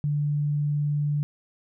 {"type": "tone", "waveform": "sine", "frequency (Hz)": 146.83, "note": "D3", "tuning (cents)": 0, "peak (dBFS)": -22, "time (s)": [0.04, 1.23], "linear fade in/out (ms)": 0, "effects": []}